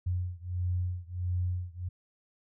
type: beating tone pair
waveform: sine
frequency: 89.1 / 90.6 Hz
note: F2 / F#2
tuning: +35 / -36 cents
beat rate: 1.5 Hz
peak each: -32 / -33 dBFS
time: 0.06-1.89 s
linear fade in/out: 10 ms
effects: none